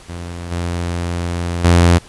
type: tone with level steps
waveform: sawtooth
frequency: 86.5 Hz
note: F2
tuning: 16 cents flat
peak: -22 / -15 / -4 dBFS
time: 0.08-1.99 s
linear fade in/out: 20 ms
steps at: 0.51 / 1.64 s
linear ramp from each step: 10 ms
effects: pink hiss -42 dBFS RMS until 2.08 s + resampled to 24000 Hz